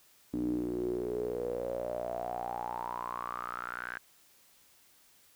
sawtooth tone with band-pass filter sweep, 60.3 Hz, B1, 41 cents flat, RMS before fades -36 dBFS, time 0.33-3.98 s, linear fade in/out 5 ms, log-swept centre 280 to 1600 Hz, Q 9.4, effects white hiss -63 dBFS RMS until 5.35 s

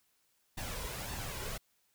pink noise with flanger, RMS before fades -40 dBFS, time 0.57-1.58 s, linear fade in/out 10 ms, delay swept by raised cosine 1.1 to 2.1 ms, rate 1.8 Hz, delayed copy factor +0.55, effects white hiss -74 dBFS RMS until 1.94 s

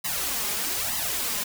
white noise with flanger, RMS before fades -28 dBFS, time 0.04-1.44 s, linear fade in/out 10 ms, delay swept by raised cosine 1 to 4.9 ms, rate 1.1 Hz, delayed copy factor +0.9, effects none

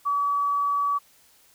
sine tone, 1142 Hz, D6, 49 cents flat, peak -21 dBFS, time 0.05-0.99 s, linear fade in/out 20 ms, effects white hiss -58 dBFS RMS until 1.54 s

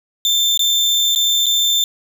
35% pulse tone with dropouts, 3563 Hz, A7, 21 cents sharp, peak -11 dBFS, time 0.25-1.84 s, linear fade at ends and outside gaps 1 ms, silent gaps 0.575-0.593 / 1.15-1.159 / 1.459-1.465 s, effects 7-bit

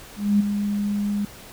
sine tone with ADSR envelope, 204.7 Hz, G#3, 25 cents flat, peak -13 dBFS, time 0.16-1.25 s, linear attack 240 ms, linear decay 11 ms, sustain -8 dB, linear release 3 ms, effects pink hiss -43 dBFS RMS until 1.52 s

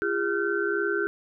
sine tone cluster, 343.4 / 406.1 / 1390 / 1528 Hz, F4 / G#4 / F6 / G6, -29 / -39 / -9 / -45 cents, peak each -30 / -27 / -32 / -29 dBFS, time 0.02-1.07 s, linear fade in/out 0 ms, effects none

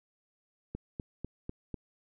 click train, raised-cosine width 3 ms, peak -24 dBFS, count 5, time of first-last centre 0.75-1.743 s, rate 4.03 Hz, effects none

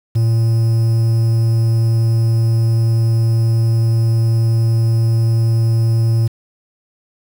triangle tone with quantisation, 113.8 Hz, A#2, 41 cents flat, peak -9 dBFS, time 0.15-6.28 s, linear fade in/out 10 ms, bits 6, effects none

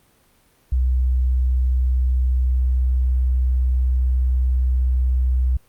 sine tone, 63.2 Hz, B1, 41 cents sharp, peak -15 dBFS, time 0.72-5.57 s, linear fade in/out 5 ms, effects pink hiss -58 dBFS RMS until 5.68 s + Opus 32 kbps

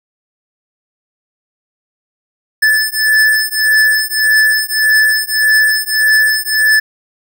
square beating tone pair, 1742 / 1743.7 Hz, A6 / A6, -18 / -16 cents, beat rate 1.7 Hz, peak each -13 dBFS, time 2.62-6.8 s, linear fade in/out 10 ms, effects none

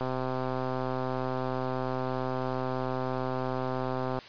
click train, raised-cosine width 1 ms, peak -18 dBFS, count 540, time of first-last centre 0.01-4.188 s, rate 129 Hz, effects white hiss -47 dBFS RMS until 4.28 s + resampled to 11025 Hz

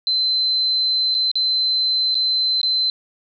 sine tone with dropouts, 4070 Hz, C8, 49 cents flat, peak -16 dBFS, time 0.07-2.9 s, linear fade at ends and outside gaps 1 ms, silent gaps 1.144-1.149 / 1.315-1.355 / 2.145-2.152 / 2.615-2.631 s, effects none

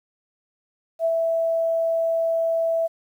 sine tone with ADSR envelope, 659.3 Hz, E5, in tune, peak -17 dBFS, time 0.99-2.88 s, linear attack 60 ms, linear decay 49 ms, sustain -2 dB, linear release 21 ms, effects 9-bit

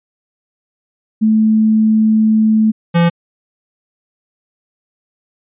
sine / square tone pair in turn, 218.2 / 170.38 Hz, A3 / F3, -14 / -42 cents, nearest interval major third, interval 428 cents, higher first, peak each -8 / -9 dBFS, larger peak first, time 1.21-2.72 / 2.94-3.1 s, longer first, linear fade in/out 20 ms, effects resampled to 8000 Hz

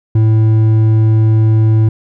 triangle tone with hard clipping, 110 Hz, A2, in tune, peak -8 dBFS, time 0.15-1.89 s, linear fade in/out 5 ms, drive 9 dB, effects none

